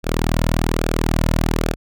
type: tone with flanger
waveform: sawtooth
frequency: 40.12 Hz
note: E1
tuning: 46 cents flat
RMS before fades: -19 dBFS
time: 0.03-1.76 s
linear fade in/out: 50 ms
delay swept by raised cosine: 0.98 to 2.58 ms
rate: 1.2 Hz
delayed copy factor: -0.55
effects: none